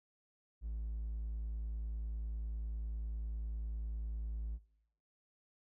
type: tone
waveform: triangle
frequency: 55 Hz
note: A1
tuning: in tune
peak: -35 dBFS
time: 0.61-4.59 s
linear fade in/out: 50 ms
effects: noise-tail reverb RT60 0.7 s tail -20 dB re dry + tanh soft clip ceiling -31 dBFS